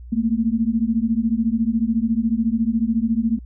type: beating tone pair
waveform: sine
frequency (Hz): 220 / 234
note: A3 / A#3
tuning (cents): 0 / +7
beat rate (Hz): 14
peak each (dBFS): -20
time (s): 0.12-3.39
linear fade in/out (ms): 10
effects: added 60 Hz sine -35 dBFS peak until 3.45 s